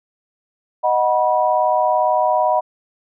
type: chord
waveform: sine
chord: B major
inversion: first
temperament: equal with one note detuned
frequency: 622.3 / 740 / 973.6 Hz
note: D#5 / F#5 / B5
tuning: 0 / 0 / -25 cents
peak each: -18 dBFS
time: 0.83-2.61 s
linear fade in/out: 20 ms
effects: none